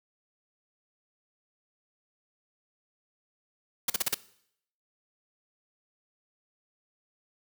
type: noise bursts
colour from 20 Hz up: white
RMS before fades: -26 dBFS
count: 5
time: 3.88-4.145 s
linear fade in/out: 5 ms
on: 21 ms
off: 40 ms
effects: noise-tail reverb RT60 0.7 s tail -19 dB re dry